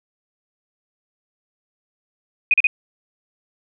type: tone bursts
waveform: sine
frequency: 2489 Hz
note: D#7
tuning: in tune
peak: -11 dBFS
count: 3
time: 2.51-2.67 s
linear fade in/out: 2 ms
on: 28 ms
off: 38 ms
effects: none